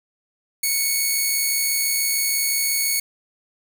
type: tone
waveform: 5% pulse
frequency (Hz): 2217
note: C#7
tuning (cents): 0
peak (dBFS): -9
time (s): 0.63-3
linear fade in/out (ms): 5
effects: 7-bit